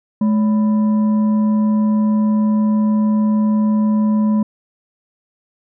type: tone with frequency modulation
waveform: sine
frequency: 213.2 Hz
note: G#3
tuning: 46 cents sharp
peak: -12 dBFS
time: 0.21-4.43 s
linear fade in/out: 5 ms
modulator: 779 Hz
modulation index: 0.24
effects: none